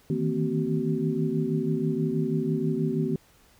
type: tone cluster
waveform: sine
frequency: 155 / 161.2 / 228.1 / 259.1 / 379.8 Hz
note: D#3 / E3 / A#3 / C4 / F#4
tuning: -6 / -38 / -37 / -17 / +45 cents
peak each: -30 dBFS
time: 0.1-3.16 s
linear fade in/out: 2 ms
effects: pink hiss -59 dBFS RMS until 3.59 s